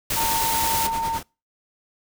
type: noise with tremolo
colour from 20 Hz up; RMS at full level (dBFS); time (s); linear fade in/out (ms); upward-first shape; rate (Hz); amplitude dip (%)
pink; -30; 0.1-1.23; 5; sine; 9.6; 65
type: noise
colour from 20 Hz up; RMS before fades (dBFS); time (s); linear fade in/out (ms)
white; -25; 0.1-0.87; 5
type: tone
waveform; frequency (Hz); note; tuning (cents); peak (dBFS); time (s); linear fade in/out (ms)
sine; 909; A#5; -44; -22; 0.16-1.19; 20
effects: noise-tail reverb RT60 0.3 s tail -26 dB re dry